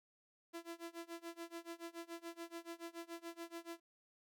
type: tone with tremolo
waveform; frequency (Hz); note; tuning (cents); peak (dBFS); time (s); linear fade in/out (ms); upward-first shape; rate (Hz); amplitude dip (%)
sawtooth; 336.6; E4; +36; -40; 0.53-3.8; 20; sine; 7; 95
effects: none